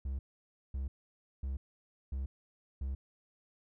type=tone bursts; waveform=triangle; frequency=67 Hz; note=C2; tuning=42 cents sharp; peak=-32 dBFS; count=5; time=0.05-2.95 s; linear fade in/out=5 ms; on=140 ms; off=550 ms; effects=none